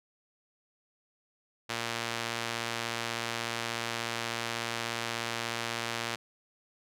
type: tone with band-pass filter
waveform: sawtooth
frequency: 116.54 Hz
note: A#2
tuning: in tune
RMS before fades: -35 dBFS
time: 1.69-6.16 s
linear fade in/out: 10 ms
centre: 3200 Hz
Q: 0.55
effects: none